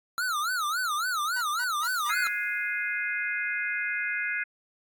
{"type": "tone with vibrato", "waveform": "square", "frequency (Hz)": 1338, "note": "E6", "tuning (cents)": 25, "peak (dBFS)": -27, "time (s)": [0.18, 2.27], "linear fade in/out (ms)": 0, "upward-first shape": "sine", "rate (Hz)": 3.6, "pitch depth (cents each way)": 220}
{"type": "tone bursts", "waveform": "sawtooth", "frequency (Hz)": 960, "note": "B5", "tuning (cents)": -49, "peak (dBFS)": -34, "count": 4, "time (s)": [1.36, 2.108], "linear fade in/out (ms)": 5, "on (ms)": 52, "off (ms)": 180}
{"type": "noise with exponential decay", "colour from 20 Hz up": "violet", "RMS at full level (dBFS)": -39, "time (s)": [1.84, 3.27], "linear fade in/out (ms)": 0, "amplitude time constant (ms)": 310}
{"type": "chord", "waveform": "sine", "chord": "Ab dominant seventh", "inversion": "third", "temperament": "equal with one note detuned", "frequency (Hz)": [1451.2, 1661.2, 2093, 2489], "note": ["Gb6", "Ab6", "C7", "Eb7"], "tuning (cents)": [-34, 0, 0, 0], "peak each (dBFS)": [-33, -32, -32, -35], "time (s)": [2.09, 4.44], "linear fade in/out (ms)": 10}
{"effects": ["AAC 64 kbps"]}